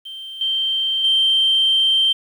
sine tone with level steps, 3136 Hz, G7, in tune, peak -30 / -17 / -12 dBFS, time 0.05-2.13 s, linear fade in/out 10 ms, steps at 0.41 / 1.04 s, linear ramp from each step 2 ms, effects tanh soft clip ceiling -8 dBFS + 8-bit

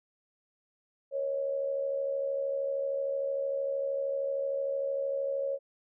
sine tone with amplitude modulation, 550 Hz, C#5, 14 cents flat, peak -26 dBFS, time 1.11-5.59 s, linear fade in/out 50 ms, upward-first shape sine, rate 73.1 Hz, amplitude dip 60%, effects none

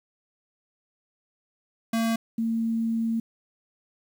square / sine tone pair in turn, 227.1 / 227.1 Hz, A#3 / A#3, -45 / -45 cents, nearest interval unison, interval 0 cents, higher neither, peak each -23 dBFS, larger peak neither, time 1.93-2.16 / 2.38-3.2 s, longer second, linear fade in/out 5 ms, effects 9-bit

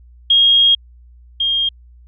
sine tone pair in turn, 3259 / 3225 Hz, G#7 / G7, -33 / +48 cents, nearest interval unison, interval 19 cents, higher first, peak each -8 / -14 dBFS, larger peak first, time 0.3-0.75 / 1.4-1.69 s, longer first, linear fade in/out 5 ms, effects added 60 Hz sine -41 dBFS peak until 2.07 s

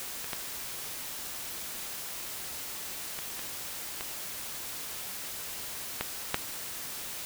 clicks, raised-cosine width 0.3 ms, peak -23 / -16 / -21 / -24 / -21 / -13 / -9 dBFS, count 7, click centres 0.244 / 0.332 / 3.189 / 3.393 / 4.009 / 6.01 / 6.344 s, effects white hiss -39 dBFS RMS until 7.25 s

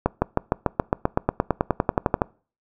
accelerating click train, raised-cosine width 1 ms, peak -4 dBFS, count 20, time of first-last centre 0.06-2.218 s, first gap 160 ms, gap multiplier 0.96, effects noise-tail reverb RT60 0.4 s tail -24 dB re dry

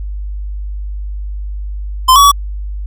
square tone with pitch steps, 1033 / 1131 / 1137 Hz, C6 / C#6 / C#6, -22 / +34 / +44 cents, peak -4 dBFS, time 2.08-2.317 s, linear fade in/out 10 ms, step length 79 ms, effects added 50 Hz sine -19 dBFS peak until 2.86 s

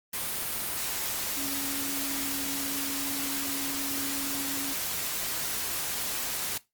sine tone in noise, 277.2 Hz, C#4, in tune, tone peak -36 dBFS, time 1.37-4.73 s, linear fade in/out 5 ms, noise white, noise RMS -32 dBFS, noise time 0.13-6.58 s, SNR -7 dB, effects noise-tail reverb RT60 0.2 s tail -19 dB re dry + Opus 32 kbps

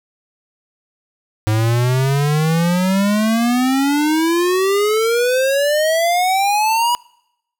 square exponential sweep, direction up, 106.2 to 976 Hz, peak -14 dBFS, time 1.47-6.95 s, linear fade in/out 0 ms, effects noise-tail reverb RT60 0.8 s tail -25 dB re dry

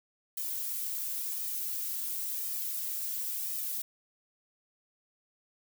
violet noise with flanger, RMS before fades -35 dBFS, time 0.37-3.82 s, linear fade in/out 5 ms, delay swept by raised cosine 1.6 to 3.1 ms, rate 0.95 Hz, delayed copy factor +0.75, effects none

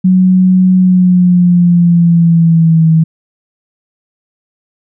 sine tone with pitch glide, 185 to 161.05 Hz, F#3 to E3, 0 to -40 cents, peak -4 dBFS, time 0.04-3.04 s, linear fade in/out 10 ms, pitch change -240 cents, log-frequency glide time 0.77-2.89 s, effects none

